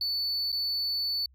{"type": "tone with dropouts", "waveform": "triangle", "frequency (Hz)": 4480, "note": "C#8", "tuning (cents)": 18, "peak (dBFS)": -26, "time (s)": [0.01, 1.26], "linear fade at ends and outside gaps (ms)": 2, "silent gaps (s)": [0.519, 0.526], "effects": ["added 65 Hz sine -56 dBFS peak until 1.34 s"]}